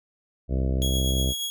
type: harmonic tone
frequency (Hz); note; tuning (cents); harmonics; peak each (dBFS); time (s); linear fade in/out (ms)
65.41; C2; 0; 1 / 2 / 3 / 4 / 5 / 6 / 7 / 8 / 9 / 10; -23 / -29 / -33 / -35 / -37 / -39 / -40 / -41 / -42 / -43; 0.48-1.34; 50
type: tone with tremolo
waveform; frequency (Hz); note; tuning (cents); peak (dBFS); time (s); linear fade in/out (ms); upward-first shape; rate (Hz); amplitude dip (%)
sawtooth; 3322; G#7; 0; -23; 0.82-1.5; 0; sine; 8.5; 35
effects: none